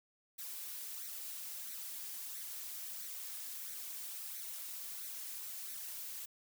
blue noise with flanger, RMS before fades -45 dBFS, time 0.38-6.26 s, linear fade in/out 10 ms, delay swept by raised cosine 0.49 to 4.19 ms, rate 1.5 Hz, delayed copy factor +0.55, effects none

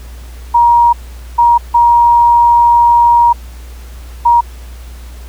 sine tone bursts at uneven times, 947 Hz, A#5, 27 cents sharp, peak -4 dBFS, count 4, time 0.54-0.93 / 1.38-1.58 / 1.74-3.33 / 4.25-4.41 s, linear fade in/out 10 ms, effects added 60 Hz sine -27 dBFS peak until 5.28 s + pink hiss -40 dBFS RMS until 5.28 s

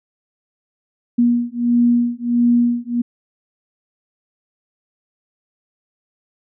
sine beating tone pair, 238.6 / 240.1 Hz, A#3 / B3, +41 / -49 cents, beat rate 1.5 Hz, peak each -16 dBFS, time 1.18-3.02 s, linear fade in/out 10 ms, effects none

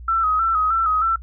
sine tone with vibrato, 1300 Hz, E6, 24 cents flat, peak -16 dBFS, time 0.08-1.16 s, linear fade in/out 5 ms, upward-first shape square, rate 3.2 Hz, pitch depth 51 cents each way, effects noise-tail reverb RT60 0.1 s tail -19 dB re dry + added 60 Hz sine -34 dBFS peak until 1.22 s

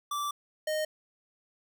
square tone pair in turn, 1166 / 617.7 Hz, D6 / D#5, -13 / -13 cents, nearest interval major seventh, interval 1100 cents, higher first, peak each -31 / -29 dBFS, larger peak second, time 0.11-0.31 / 0.67-0.85 s, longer first, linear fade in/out 5 ms, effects none

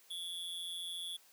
square tone with amplitude modulation, 3400 Hz, G#7, 40 cents sharp, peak -37 dBFS, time 0.1-1.17 s, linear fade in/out 10 ms, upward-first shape sine, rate 174 Hz, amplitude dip 80%, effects white hiss -64 dBFS RMS until 1.32 s + high-pass 300 Hz 12 dB/octave

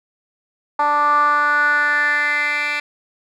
10% pulse tone with band-pass filter sweep, 293.7 Hz, D4, in tune, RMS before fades -17 dBFS, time 0.79-2.8 s, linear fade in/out 5 ms, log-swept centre 980 to 2500 Hz, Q 5.5, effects none

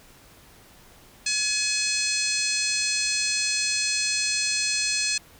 harmonic tone with a mistuned harmonic, 848 Hz, G#5, 36 cents sharp, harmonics 2 / 3 / 4 / 5 / 6 / 7 / 8 / 9 / 10, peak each -36 / -28 / -37 / -28 / -33 / -30 / -35 / -34 / -34 dBFS, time 1.26-5.18 s, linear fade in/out 5 ms, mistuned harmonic 7, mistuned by +27 cents, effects pink hiss -52 dBFS RMS until 5.39 s

